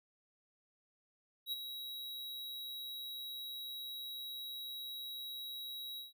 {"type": "tone with ADSR envelope", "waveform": "square", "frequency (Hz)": 3858, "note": "B7", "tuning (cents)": -41, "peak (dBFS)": -35, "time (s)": [1.46, 6.13], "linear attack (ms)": 63, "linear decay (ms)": 24, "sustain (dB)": -8, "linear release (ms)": 150, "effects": []}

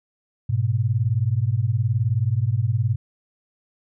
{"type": "beating tone pair", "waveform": "sine", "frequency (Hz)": [103.83, 122.83], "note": ["G#2", "B2"], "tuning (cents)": [0, -9], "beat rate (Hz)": 19, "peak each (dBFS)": -21, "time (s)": [0.49, 2.96], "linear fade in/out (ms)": 10, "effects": []}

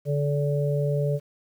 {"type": "harmonic tone", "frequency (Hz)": 144.4, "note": "D3", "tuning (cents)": -29, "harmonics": [1, 3, 4], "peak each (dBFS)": [-23, -29, -29], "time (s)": [0.05, 1.2], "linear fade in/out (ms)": 50, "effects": ["9-bit"]}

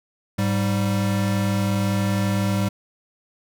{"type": "tone pair together", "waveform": "square", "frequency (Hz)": [103.83, 196], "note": ["G#2", "G3"], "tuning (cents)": [0, 0], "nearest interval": "major seventh", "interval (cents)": 1100, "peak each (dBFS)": -23, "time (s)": [0.38, 2.69], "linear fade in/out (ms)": 10, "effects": []}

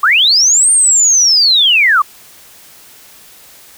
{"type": "linear two-way sweep", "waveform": "sine", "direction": "up then down", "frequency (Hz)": [1097, 8870, 1097], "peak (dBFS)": -6, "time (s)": [0.03, 2.02], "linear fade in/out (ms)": 5, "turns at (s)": 0.71, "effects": ["white hiss -40 dBFS RMS until 3.77 s"]}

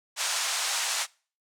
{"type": "band-pass noise", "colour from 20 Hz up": "white", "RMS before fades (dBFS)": -29, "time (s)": [0.16, 1.07], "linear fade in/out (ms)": 50, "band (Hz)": [690, 8400], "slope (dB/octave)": 24, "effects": ["noise-tail reverb RT60 0.4 s tail -24 dB re dry"]}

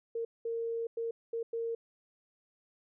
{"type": "tone bursts at uneven times", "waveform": "sine", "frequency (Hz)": 460.3, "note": "A#4", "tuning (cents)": -22, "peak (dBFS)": -32, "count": 5, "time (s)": [[0.15, 0.25], [0.45, 0.87], [0.97, 1.11], [1.33, 1.43], [1.53, 1.75]], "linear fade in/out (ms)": 5, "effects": []}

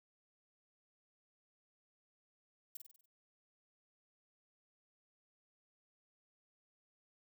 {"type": "noise with echo", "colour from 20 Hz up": "violet", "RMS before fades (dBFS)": -45, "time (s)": [2.75, 2.77], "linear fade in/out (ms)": 5, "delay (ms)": 48, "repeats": 6, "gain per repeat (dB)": -5, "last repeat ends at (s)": 3.058, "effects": []}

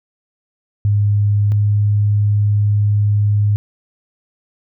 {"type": "tone pair in turn", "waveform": "sine", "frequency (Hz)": [102.9, 103.56], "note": ["G#2", "G#2"], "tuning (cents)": [-16, -4], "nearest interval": "unison", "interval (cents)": 12, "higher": "second", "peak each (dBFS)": -11, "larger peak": "neither", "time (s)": [[0.85, 1.52], [1.52, 3.56]], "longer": "second", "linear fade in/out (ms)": 0, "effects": []}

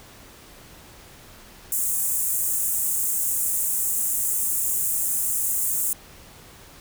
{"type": "high-pass noise", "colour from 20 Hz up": "pink", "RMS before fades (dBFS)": -24, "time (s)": [1.72, 5.93], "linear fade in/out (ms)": 2, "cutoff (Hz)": 7300, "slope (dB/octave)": 48, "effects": ["pink hiss -47 dBFS RMS until 6.8 s"]}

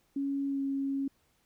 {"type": "tone with pitch glide", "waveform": "sine", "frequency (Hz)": [277.7, 274.2], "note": ["C#4", "C#4"], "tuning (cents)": [3, -19], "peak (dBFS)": -29, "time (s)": [0.16, 1.08], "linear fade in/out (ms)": 5, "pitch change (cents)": -22, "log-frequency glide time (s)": [0.47, 0.61], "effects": ["pink hiss -71 dBFS RMS until 1.45 s"]}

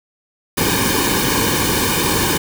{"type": "noise with comb filter", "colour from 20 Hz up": "pink", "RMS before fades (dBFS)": -17, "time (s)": [0.57, 2.38], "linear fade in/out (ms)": 10, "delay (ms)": 1.5, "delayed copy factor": -0.85, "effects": []}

